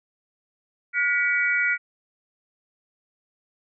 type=tone cluster; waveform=sine; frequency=1438 / 1958 / 2270 Hz; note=F#6 / B6 / C#7; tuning=-50 / -15 / +41 cents; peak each=-24 dBFS; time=0.93-1.78 s; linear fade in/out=50 ms; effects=none